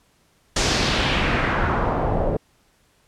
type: noise with low-pass filter sweep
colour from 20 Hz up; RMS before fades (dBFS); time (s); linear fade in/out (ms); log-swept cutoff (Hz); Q
pink; -21; 0.56-2.37; 5; 6700 to 520; 1.7
effects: pink hiss -61 dBFS RMS until 3.07 s + low-pass 12000 Hz 12 dB/octave